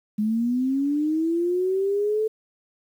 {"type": "linear sweep", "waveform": "sine", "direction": "up", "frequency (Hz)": [207.7, 440], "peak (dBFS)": -20, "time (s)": [0.18, 2.28], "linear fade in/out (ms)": 10, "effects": ["9-bit"]}